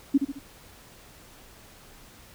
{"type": "tone with echo", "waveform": "sine", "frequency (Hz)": 277.2, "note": "C#4", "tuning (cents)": 0, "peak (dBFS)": -15, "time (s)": [0.14, 0.18], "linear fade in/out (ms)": 10, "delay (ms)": 71, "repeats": 3, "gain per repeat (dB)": -7, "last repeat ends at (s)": 0.393, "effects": ["pink hiss -51 dBFS RMS until 2.34 s"]}